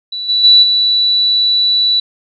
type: tone with level steps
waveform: sine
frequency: 3951 Hz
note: B7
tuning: in tune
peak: -19 / -10 / -3 / -9 dBFS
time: 0.12-2 s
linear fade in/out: 5 ms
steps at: 0.28 / 0.43 / 0.62 s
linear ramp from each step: 20 ms
effects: none